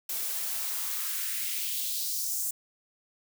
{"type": "noise with high-pass filter sweep", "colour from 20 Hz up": "blue", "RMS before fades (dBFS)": -32, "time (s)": [0.09, 2.51], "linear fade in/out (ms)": 5, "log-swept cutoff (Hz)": [380, 7700], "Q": 1.9, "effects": []}